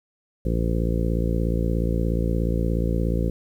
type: harmonic tone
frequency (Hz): 56.9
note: A#1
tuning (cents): -41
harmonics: 1 / 2 / 3 / 4 / 5 / 6 / 7 / 8 / 9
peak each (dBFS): -23 / -28 / -27 / -32 / -33 / -33 / -36 / -34 / -34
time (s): 0.45-3.3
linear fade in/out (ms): 5
effects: 9-bit